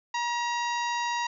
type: harmonic tone with a mistuned harmonic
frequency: 954 Hz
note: A#5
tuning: 40 cents sharp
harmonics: 1 / 2 / 3 / 4 / 5 / 6 / 7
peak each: -28 / -34 / -38 / -40 / -42 / -44 / -45 dBFS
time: 0.14-1.27 s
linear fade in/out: 5 ms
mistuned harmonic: 3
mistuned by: -56 cents
effects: none